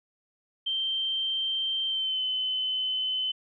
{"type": "tone with pitch glide", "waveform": "sine", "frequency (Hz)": [3136, 3041], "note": ["G7", "F#7"], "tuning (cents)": [0, 47], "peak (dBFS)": -26, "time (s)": [0.66, 3.32], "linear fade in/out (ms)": 10, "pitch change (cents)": -53, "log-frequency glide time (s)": [1.87, 2.22], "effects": []}